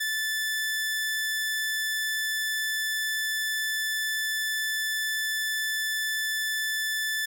sawtooth tone, 1751 Hz, A6, 9 cents flat, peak -23 dBFS, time 0-7.26 s, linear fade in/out 10 ms, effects none

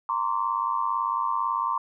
sine tone cluster, 926 / 1050 / 1148 Hz, A#5 / C6 / D6, -12 / +6 / -40 cents, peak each -29 / -27 / -28 dBFS, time 0.09-1.78 s, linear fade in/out 2 ms, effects none

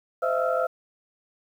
sine tone cluster, 516 / 627 / 672 / 1296 / 1370 Hz, C5 / D#5 / E5 / E6 / F6, -24 / +13 / +33 / -30 / -34 cents, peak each -26 / -29 / -26 / -32 / -30 dBFS, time 0.22-0.67 s, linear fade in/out 10 ms, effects tanh soft clip ceiling -10 dBFS + 9-bit

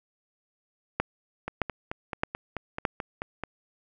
two click trains, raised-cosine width 0.5 ms, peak -17 / -9 dBFS, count 10 / 4, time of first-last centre 1.48-3.437 / 1-2.852 s, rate 4.6 / 1.62 Hz, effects none

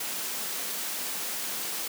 white high-pass noise, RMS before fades -33 dBFS, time 0-1.88 s, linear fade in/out 5 ms, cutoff 160 Hz, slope 96 dB/octave, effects none

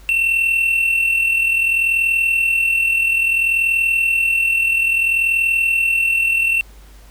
triangle tone with amplitude modulation, 2700 Hz, E7, 41 cents sharp, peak -10 dBFS, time 0.09-6.61 s, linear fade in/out 0 ms, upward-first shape sine, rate 40.6 Hz, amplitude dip 50%, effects added 50 Hz sine -40 dBFS peak until 7.1 s + pink hiss -49 dBFS RMS until 7.1 s

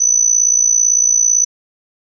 sine tone with amplitude modulation, 6000 Hz, F#8, 23 cents sharp, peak -6 dBFS, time 0-1.45 s, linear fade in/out 10 ms, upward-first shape sine, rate 57.9 Hz, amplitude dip 80%, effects none

